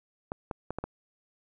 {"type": "clicks", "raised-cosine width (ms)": 1, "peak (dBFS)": -19, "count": 5, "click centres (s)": [0.319, 0.512, 0.706, 0.786, 0.84], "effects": []}